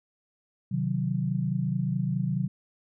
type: chord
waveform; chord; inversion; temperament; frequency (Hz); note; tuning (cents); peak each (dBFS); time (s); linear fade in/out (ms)
sine; C diminished; none; equal; 130.81 / 155.56 / 185; C3 / Eb3 / Gb3; 0 / 0 / 0; -29 / -30 / -29; 0.71-2.48; 10
effects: none